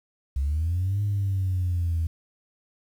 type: linear two-way sweep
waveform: sine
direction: up then down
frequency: 65.41 to 103.4 to 80.9 Hz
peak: -21 dBFS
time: 0.36-2.07 s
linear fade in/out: 5 ms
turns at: 1.02 s
effects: tanh soft clip ceiling -19 dBFS + 9-bit